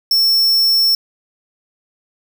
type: tone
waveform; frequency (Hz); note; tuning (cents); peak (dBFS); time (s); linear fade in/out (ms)
square; 5400; E8; +41; -11; 0.11-0.95; 2
effects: none